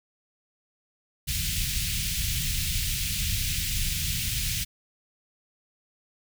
pink band-stop noise, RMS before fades -28 dBFS, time 1.27-4.65 s, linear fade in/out 20 ms, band 150 to 2400 Hz, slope 24 dB/octave, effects none

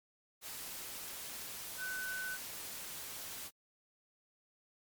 sine tone in noise, 1508 Hz, F#6, 32 cents sharp, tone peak -38 dBFS, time 1.77-2.38 s, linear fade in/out 50 ms, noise white, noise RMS -45 dBFS, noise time 0.41-3.51 s, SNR +4 dB, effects MP3 96 kbps

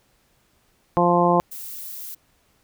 harmonic tone, 174.61 Hz, F3, in tune, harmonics 1 / 2 / 3 / 4 / 5 / 6, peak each -22 / -22 / -22 / -22 / -22 / -22 dBFS, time 0.97-1.4 s, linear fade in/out 0 ms
violet noise, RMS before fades -35 dBFS, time 1.51-2.15 s, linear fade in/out 10 ms
effects pink hiss -63 dBFS RMS until 2.63 s

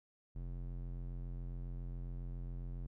square tone with band-pass filter, 43.65 Hz, F1, in tune, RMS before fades -43 dBFS, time 0.35-2.87 s, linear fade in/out 10 ms, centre 92 Hz, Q 0.92, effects none

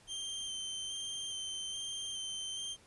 sawtooth tone with vibrato, 3136 Hz, G7, in tune, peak -35 dBFS, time 0.07-2.77 s, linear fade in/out 50 ms, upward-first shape square, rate 1.2 Hz, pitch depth 14 cents each way, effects pink hiss -62 dBFS RMS until 2.86 s + resampled to 24000 Hz

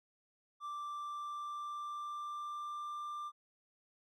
triangle tone with pitch glide, 1174.7 to 1187.7 Hz, D6 to D6, 0 to +19 cents, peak -38 dBFS, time 0.6-3.32 s, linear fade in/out 50 ms, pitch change +19 cents, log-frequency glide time 0.86-3 s, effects none

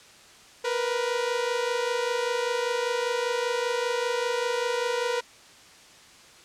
sawtooth tone pair together, 470.9 / 496 Hz, A#4 / B4, +18 / +7 cents, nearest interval minor second, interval 89 cents, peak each -24 dBFS, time 0.64-5.21 s, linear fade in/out 10 ms, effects white hiss -51 dBFS RMS until 6.44 s + low-pass 7000 Hz 12 dB/octave

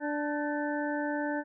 harmonic tone with a mistuned harmonic, 293.7 Hz, D4, in tune, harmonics 1 / 2 / 3 / 5 / 6, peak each -32 / -35 / -37 / -39 / -40 dBFS, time 0-1.44 s, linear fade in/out 50 ms, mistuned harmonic 5, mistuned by +52 cents, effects none

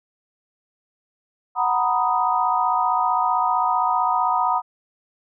sine chord, B major seventh, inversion second, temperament equal, 740 / 932.3 / 987.8 / 1244.5 Hz, F#5 / A#5 / B5 / D#6, 0 / 0 / 0 / 0 cents, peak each -23 dBFS, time 1.55-4.62 s, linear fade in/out 50 ms, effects none

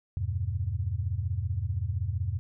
sine chord, E minor, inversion none, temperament equal, 82.41 / 98 / 123.47 Hz, E2 / G2 / B2, 0 / 0 / 0 cents, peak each -32 / -30 / -35 dBFS, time 0.17-2.39 s, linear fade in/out 0 ms, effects none

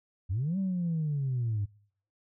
sine linear two-way sweep, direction up then down, 82.2 to 196 to 98 Hz, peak -26 dBFS, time 0.29-1.66 s, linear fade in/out 20 ms, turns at 0.58 s, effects noise-tail reverb RT60 0.6 s tail -25 dB re dry + tanh soft clip ceiling -24 dBFS

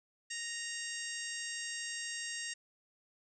harmonic tone, 932.3 Hz, A#5, in tune, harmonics 2 / 3 / 4 / 5 / 6 / 7 / 8 / 9, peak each -43 / -46 / -51 / -49 / -46 / -49 / -47 / -48 dBFS, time 0.3-2.54 s, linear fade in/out 10 ms, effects none

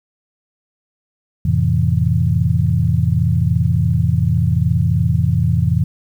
sine chord, F major seventh, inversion none, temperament equal, 87.31 / 110 / 130.81 / 164.81 Hz, F2 / A2 / C3 / E3, 0 / 0 / 0 / 0 cents, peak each -18 dBFS, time 1.45-5.84 s, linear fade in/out 5 ms, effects 8-bit

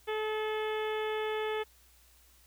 harmonic tone with a mistuned harmonic, 432 Hz, A4, 32 cents flat, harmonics 1 / 2 / 3 / 4 / 5 / 6 / 7 / 8, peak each -32 / -39 / -43 / -43 / -44 / -48 / -48 / -48 dBFS, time 0.07-1.64 s, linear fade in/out 20 ms, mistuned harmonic 3, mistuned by -17 cents, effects added 60 Hz sine -63 dBFS peak until 2.46 s + white hiss -63 dBFS RMS until 2.46 s

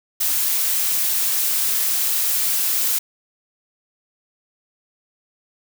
blue noise, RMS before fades -20 dBFS, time 0.2-2.99 s, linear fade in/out 10 ms, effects none

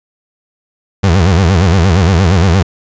30% pulse tone with vibrato, 89.5 Hz, F2, 43 cents sharp, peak -4 dBFS, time 1.03-2.63 s, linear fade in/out 10 ms, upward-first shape sine, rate 8.6 Hz, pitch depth 190 cents each way, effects resampled to 16000 Hz

